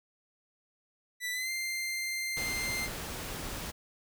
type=tone with pitch glide; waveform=sawtooth; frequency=1975.5 to 2093 Hz; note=B6 to C7; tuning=0 to 0 cents; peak=-29 dBFS; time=1.2-2.89 s; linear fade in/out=50 ms; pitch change=+100 cents; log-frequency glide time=1.32-1.5 s
type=noise; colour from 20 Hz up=pink; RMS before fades=-39 dBFS; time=2.36-3.72 s; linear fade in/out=20 ms
effects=none